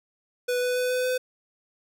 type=tone with pitch steps; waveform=square; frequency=493.9 / 497 / 500.2 / 503.4 / 506.6 Hz; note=B4 / B4 / B4 / B4 / B4; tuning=0 / +11 / +22 / +33 / +44 cents; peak=-24 dBFS; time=0.48-1.18 s; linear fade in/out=10 ms; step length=140 ms; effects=none